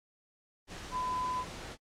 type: tone in noise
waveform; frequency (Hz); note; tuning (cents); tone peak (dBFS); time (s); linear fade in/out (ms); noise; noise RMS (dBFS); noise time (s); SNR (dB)
sine; 1007; B5; +33; -31; 0.91-1.45; 50; pink; -45; 0.67-1.77; +11
effects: low-pass 7000 Hz 12 dB/octave + AAC 48 kbps